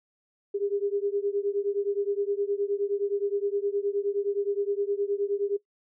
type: beating tone pair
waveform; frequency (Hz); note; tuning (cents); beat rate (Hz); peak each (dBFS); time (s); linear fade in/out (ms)
sine; 399.7 / 409.3; G4 / G#4; +34 / -25; 9.6; -28 / -29; 0.54-5.57; 10
effects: noise-tail reverb RT60 0.1 s tail -18 dB re dry